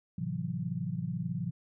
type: chord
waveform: sine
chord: F# half-diminished seventh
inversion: first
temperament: just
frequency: 111 / 133.2 / 166.5 / 185 Hz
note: A2 / C3 / E3 / F#3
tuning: +16 / +31 / +18 / 0 cents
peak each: -40 / -38 / -35 / -38 dBFS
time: 0.18-1.51 s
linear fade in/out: 5 ms
effects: none